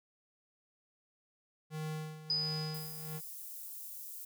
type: tone with tremolo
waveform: square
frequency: 155.56 Hz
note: D#3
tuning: in tune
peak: -37 dBFS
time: 1.7-3.21 s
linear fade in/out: 50 ms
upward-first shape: sine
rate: 1.4 Hz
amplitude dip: 75%
type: tone with exponential decay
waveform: sine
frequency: 4978 Hz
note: D#8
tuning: in tune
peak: -28 dBFS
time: 2.3-3.32 s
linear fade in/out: 2 ms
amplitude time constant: 220 ms
type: high-pass noise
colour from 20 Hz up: white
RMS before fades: -46 dBFS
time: 2.74-4.25 s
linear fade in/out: 5 ms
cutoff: 11000 Hz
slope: 12 dB/octave
effects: none